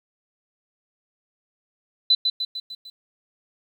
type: tone with echo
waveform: sine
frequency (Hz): 4004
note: B7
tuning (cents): +23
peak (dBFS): -13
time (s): 2.1-2.15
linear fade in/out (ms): 5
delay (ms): 150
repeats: 5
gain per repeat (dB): -5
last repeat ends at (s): 2.9
effects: 9-bit